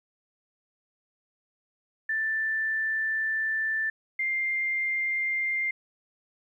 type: tone pair in turn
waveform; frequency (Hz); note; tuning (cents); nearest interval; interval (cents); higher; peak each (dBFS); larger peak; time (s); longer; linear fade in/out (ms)
sine; 1768 / 2103; A6 / C7; +8 / +8; minor third; 300; second; -25; neither; 2.09-3.9 / 4.19-5.71; first; 5
effects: 11-bit